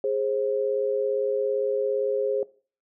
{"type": "tone pair together", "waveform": "sine", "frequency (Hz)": [414.4, 532], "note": ["G#4", "C5"], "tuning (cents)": [-4, 29], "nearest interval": "major third", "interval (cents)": 433, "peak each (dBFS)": [-25, -25], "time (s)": [0.04, 2.43], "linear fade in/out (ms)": 2, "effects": ["noise-tail reverb RT60 0.4 s tail -20 dB re dry"]}